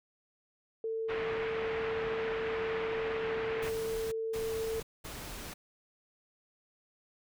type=tone; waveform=sine; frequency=447.4 Hz; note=A4; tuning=29 cents sharp; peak=-32 dBFS; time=0.84-4.8 s; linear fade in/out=2 ms
type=low-pass noise; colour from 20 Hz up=white; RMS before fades=-40 dBFS; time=1.08-3.7 s; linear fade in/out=20 ms; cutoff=2400 Hz; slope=24 dB/octave
type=noise bursts; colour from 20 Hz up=pink; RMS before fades=-43 dBFS; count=3; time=3.62-5.54 s; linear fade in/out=10 ms; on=500 ms; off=210 ms
effects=none